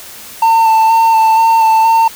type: tone with vibrato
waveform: triangle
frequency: 897 Hz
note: A5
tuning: 33 cents sharp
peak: -4 dBFS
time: 0.42-2.08 s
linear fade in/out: 5 ms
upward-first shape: square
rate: 2.1 Hz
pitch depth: 16 cents each way
effects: white hiss -32 dBFS RMS until 2.15 s